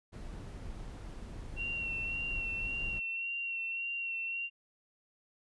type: noise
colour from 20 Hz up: brown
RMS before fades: -43 dBFS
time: 0.12-3 s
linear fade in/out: 20 ms
type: tone with vibrato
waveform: sine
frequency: 2734 Hz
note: F7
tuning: 37 cents flat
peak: -34 dBFS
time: 1.56-4.5 s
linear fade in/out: 50 ms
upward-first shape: sine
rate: 1.8 Hz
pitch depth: 23 cents each way
effects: resampled to 24000 Hz